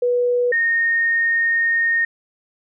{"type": "tone pair in turn", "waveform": "sine", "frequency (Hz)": [488.7, 1845.1], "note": ["B4", "A#6"], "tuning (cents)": [-18, -18], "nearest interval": "octave + major seventh", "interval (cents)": 2300, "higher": "second", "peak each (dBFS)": -15, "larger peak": "neither", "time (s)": [[0.02, 0.52], [0.52, 2.05]], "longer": "second", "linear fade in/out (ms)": 5, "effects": []}